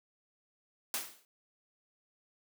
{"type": "noise with exponential decay", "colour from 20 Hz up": "white", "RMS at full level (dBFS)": -32, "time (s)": [0.94, 1.25], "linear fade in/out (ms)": 1, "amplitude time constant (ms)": 67, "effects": ["high-pass 200 Hz 12 dB/octave"]}